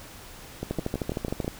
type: two click trains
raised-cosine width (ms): 2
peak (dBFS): -14 / -17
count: 11 / 6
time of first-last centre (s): 0.71-1.479 / 0.63-1.446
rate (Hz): 13 / 6.13
effects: pink hiss -45 dBFS RMS until 1.59 s